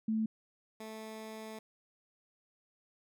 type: tone pair in turn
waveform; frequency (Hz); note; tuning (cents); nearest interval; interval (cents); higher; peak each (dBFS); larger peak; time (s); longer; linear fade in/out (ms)
sine / 15% pulse; 220 / 219.2; A3 / A3; 0 / -6; unison; 6; first; -29 / -37; first; 0.08-0.26 / 0.8-1.59; second; 5
effects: none